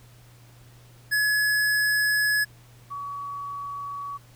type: tone pair in turn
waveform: square / sine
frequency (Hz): 1696 / 1131.9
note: G#6 / C#6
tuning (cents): +36 / +36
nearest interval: perfect fifth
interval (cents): 700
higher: first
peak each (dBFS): -21 / -31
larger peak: first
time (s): 1.11-2.45 / 2.9-4.18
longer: first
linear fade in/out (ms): 20
effects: added 120 Hz sine -50 dBFS peak until 4.35 s + pink hiss -56 dBFS RMS until 4.35 s